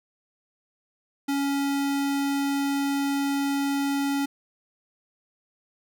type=tone; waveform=square; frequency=279.4 Hz; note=C#4; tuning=14 cents sharp; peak=-24 dBFS; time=1.28-4.26 s; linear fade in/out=10 ms; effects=none